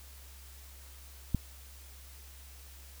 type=click; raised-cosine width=5 ms; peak=-15 dBFS; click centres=1.347 s; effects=added 67 Hz sine -50 dBFS peak until 3 s + white hiss -55 dBFS RMS until 3 s